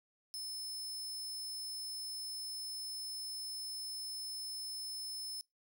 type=tone; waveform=sawtooth; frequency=5240 Hz; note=E8; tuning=11 cents flat; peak=-38 dBFS; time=0.34-5.41 s; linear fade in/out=0 ms; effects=noise-tail reverb RT60 0.2 s tail -24 dB re dry